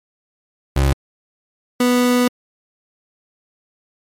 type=tone pair in turn; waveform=30% pulse; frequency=68.4 / 246.6 Hz; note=C#2 / B3; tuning=-23 / -2 cents; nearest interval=octave + minor seventh; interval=2221 cents; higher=second; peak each=-10 dBFS; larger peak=neither; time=0.76-0.93 / 1.8-2.28 s; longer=second; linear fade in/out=5 ms; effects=MP3 64 kbps